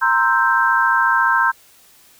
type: chord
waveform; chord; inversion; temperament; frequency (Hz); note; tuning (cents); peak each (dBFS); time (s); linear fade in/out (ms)
sine; C dominant seventh; third; equal; 932.3 / 1046.5 / 1318.5 / 1568; Bb5 / C6 / E6 / G6; 0 / 0 / 0 / 0; -19 / -19 / -21 / -16; 0.01-1.52; 20
effects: white hiss -50 dBFS RMS until 2.19 s